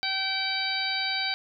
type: harmonic tone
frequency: 770 Hz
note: G5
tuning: 31 cents flat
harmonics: 1 / 2 / 3 / 4 / 5 / 6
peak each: -35 / -34 / -32 / -37 / -32 / -31 dBFS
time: 0.03-1.34 s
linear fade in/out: 0 ms
effects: none